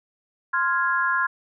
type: chord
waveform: sine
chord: F minor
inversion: second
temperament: equal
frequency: 1046.5 / 1396.9 / 1661.2 Hz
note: C6 / F6 / Ab6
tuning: 0 / 0 / 0 cents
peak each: -24 dBFS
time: 0.53-1.27 s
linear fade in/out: 10 ms
effects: none